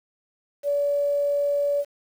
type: tone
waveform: sine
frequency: 573 Hz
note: D5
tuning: 43 cents flat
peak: -20 dBFS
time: 0.63-1.85 s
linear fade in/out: 50 ms
effects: 8-bit